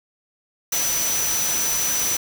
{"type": "tone in noise", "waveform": "sine", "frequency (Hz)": 5960, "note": "F#8", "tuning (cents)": 12, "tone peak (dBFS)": -22, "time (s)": [0.72, 2.17], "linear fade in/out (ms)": 5, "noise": "white", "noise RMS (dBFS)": -25, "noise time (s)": [0.72, 2.17], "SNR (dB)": 0, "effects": []}